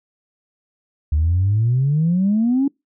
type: exponential sweep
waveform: sine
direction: up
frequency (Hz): 72.6 to 284.3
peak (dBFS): -13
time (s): 1.12-2.68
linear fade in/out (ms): 5
effects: noise-tail reverb RT60 0.2 s tail -26 dB re dry + tanh soft clip ceiling -10 dBFS